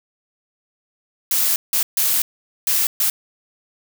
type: noise bursts at uneven times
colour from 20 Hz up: blue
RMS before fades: -18 dBFS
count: 5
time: 1.31-1.56 / 1.73-1.83 / 1.97-2.22 / 2.67-2.87 / 3-3.1 s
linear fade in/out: 2 ms
effects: none